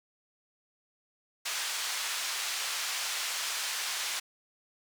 white band-pass noise, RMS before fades -34 dBFS, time 1.45-4.2 s, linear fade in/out 10 ms, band 1000 to 6500 Hz, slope 12 dB/octave, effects none

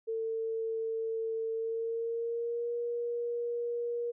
sine tone with pitch glide, 449.1 to 475 Hz, A4 to A#4, +35 to +33 cents, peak -31 dBFS, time 0.07-4.12 s, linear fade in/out 20 ms, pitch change +98 cents, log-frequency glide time 1.52-2.73 s, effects none

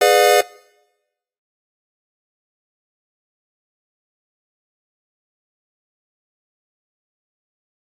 square chord, G# diminished seventh, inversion none, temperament just, 415.3 / 498.4 / 598 / 717.6 Hz, G#4 / B4 / D5 / F5, 0 / +16 / +31 / +47 cents, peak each -17 dBFS, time 0.01-0.41 s, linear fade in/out 5 ms, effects noise-tail reverb RT60 1.0 s tail -24 dB re dry + AAC 48 kbps

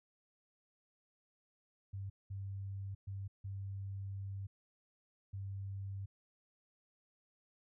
sine tone bursts at uneven times, 98 Hz, G2, in tune, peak -40 dBFS, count 5, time 1.93-2.1 / 2.3-2.95 / 3.07-3.28 / 3.44-4.47 / 5.33-6.06 s, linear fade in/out 10 ms, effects none

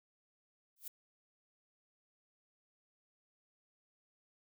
violet noise with exponential growth, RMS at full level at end -39 dBFS, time 0.76-0.88 s, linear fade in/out 5 ms, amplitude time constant 24 ms, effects none

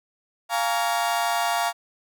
35% pulse chord, Bb minor seventh, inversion second, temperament equal with one note detuned, 698.5 / 830.6 / 932.3 / 1132.7 Hz, F5 / Ab5 / Bb5 / Db6, 0 / 0 / 0 / +37 cents, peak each -23 / -28 / -26 / -29 dBFS, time 0.49-1.73 s, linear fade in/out 50 ms, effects none

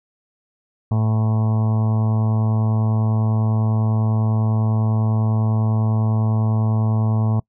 harmonic tone, 110 Hz, A2, in tune, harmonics 1 / 2 / 3 / 4 / 5 / 6 / 7 / 8 / 9 / 10, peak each -16 / -24 / -38 / -36 / -40 / -35 / -37 / -38 / -39 / -40 dBFS, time 0.91-7.4 s, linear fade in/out 5 ms, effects noise-tail reverb RT60 0.1 s tail -26 dB re dry

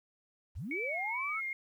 sine linear sweep, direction up, 46.25 to 1365 Hz, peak -37 dBFS, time 0.55-1.41 s, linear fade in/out 20 ms
sine tone with vibrato, 2217 Hz, C#7, in tune, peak -34 dBFS, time 0.71-1.53 s, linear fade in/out 2 ms, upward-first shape sine, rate 2.3 Hz, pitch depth 78 cents each way
effects 11-bit

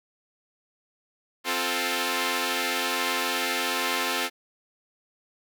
5% pulse chord, F major, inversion second, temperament equal, 261.6 / 349.2 / 440 Hz, C4 / F4 / A4, 0 / 0 / 0 cents, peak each -18 dBFS, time 1.44-4.3 s, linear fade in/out 50 ms, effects none

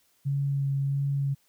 sine tone with vibrato, 139.1 Hz, C#3, 6 cents sharp, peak -24 dBFS, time 0.25-1.35 s, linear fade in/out 20 ms, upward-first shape sine, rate 1.5 Hz, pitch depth 13 cents each way, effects white hiss -67 dBFS RMS until 1.48 s

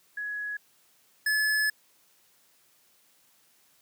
sine / square tone pair in turn, 1678 / 1717.2 Hz, G#6 / A6, +17 / -43 cents, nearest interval unison, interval 40 cents, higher second, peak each -31 / -24 dBFS, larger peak second, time 0.17-0.57 / 1.26-1.7 s, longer second, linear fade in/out 5 ms, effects white hiss -64 dBFS RMS until 3.81 s + high-pass 100 Hz 12 dB/octave

